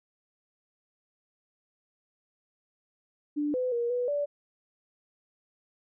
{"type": "tone with pitch steps", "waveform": "sine", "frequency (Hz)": [294.6, 505, 473.4, 491.5, 579], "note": ["D4", "B4", "A#4", "B4", "D5"], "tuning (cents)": [6, 39, 27, -8, -25], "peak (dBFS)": -26, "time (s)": [3.36, 4.26], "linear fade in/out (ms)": 20, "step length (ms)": 180, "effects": []}